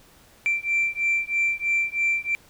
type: beating tone pair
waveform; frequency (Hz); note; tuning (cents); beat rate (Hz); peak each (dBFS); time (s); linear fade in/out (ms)
sine; 2348 / 2351.1; D7 / D7; -1 / +1; 3.1; -23; 0.46-2.35; 0
effects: tanh soft clip ceiling -16 dBFS + pink hiss -54 dBFS RMS until 2.49 s